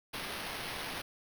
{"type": "noise with sample-and-hold", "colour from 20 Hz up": "violet", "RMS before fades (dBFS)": -40, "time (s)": [0.13, 1.02], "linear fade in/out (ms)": 10, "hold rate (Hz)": 7350, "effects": []}